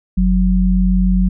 sine tone pair together, 46.25 / 185 Hz, F#1 / F#3, 0 / 0 cents, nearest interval 2 octaves, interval 2400 cents, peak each -13 dBFS, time 0.17-1.29 s, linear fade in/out 10 ms, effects none

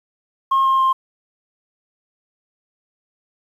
sine tone with pitch steps, 1074 / 1065.3 / 1056.8 Hz, C6 / C6 / C6, +45 / +31 / +17 cents, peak -11 dBFS, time 0.51-0.93 s, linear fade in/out 10 ms, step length 140 ms, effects tanh soft clip ceiling -11 dBFS + 8-bit

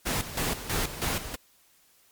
pink noise with tremolo, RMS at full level -28 dBFS, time 0.05-1.36 s, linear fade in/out 20 ms, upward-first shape square, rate 3.1 Hz, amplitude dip 70%, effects white hiss -62 dBFS RMS until 2.11 s + MP3 96 kbps

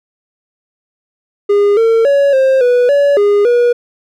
triangle tone with pitch steps, 407.5 / 453.9 / 562 / 530 / 490.8 / 569 / 409.2 / 481.8 Hz, G#4 / A#4 / C#5 / C5 / B4 / C#5 / G#4 / B4, -33 / -46 / +24 / +22 / -11 / +45 / -26 / -43 cents, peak -5 dBFS, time 1.49-3.73 s, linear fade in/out 10 ms, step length 280 ms, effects none

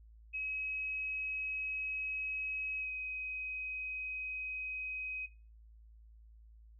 sine tone with pitch glide, 2550 to 2524 Hz, D#7 to D#7, +42 to +24 cents, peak -36 dBFS, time 0.33-5.27 s, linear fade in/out 20 ms, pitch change -18 cents, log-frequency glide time 2.79-2.9 s, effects noise-tail reverb RT60 0.3 s tail -17 dB re dry + added 55 Hz sine -55 dBFS peak until 6.79 s

